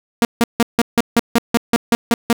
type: tone bursts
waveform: sawtooth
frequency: 234.2 Hz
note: A#3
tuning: 8 cents sharp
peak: -6 dBFS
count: 12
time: 0.22-2.328 s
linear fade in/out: 0 ms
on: 29 ms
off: 160 ms
effects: none